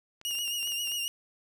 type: clicks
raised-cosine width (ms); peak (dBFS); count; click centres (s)
0.2; -31; 10; 0.214 / 0.31 / 0.352 / 0.387 / 0.478 / 0.629 / 0.674 / 0.721 / 0.874 / 0.918
type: tone with vibrato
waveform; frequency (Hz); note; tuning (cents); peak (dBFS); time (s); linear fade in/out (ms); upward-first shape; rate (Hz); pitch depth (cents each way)
sawtooth; 2845; F7; +31; -27; 0.25-1.08; 0; triangle; 7.5; 53
effects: none